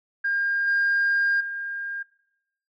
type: tone with level steps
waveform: sine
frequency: 1609 Hz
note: G6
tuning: 45 cents sharp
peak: -21 / -18 / -29 dBFS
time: 0.24-2.03 s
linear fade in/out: 10 ms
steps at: 0.67 / 1.4 s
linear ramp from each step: 10 ms
effects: noise-tail reverb RT60 0.8 s tail -19 dB re dry + tanh soft clip ceiling -16 dBFS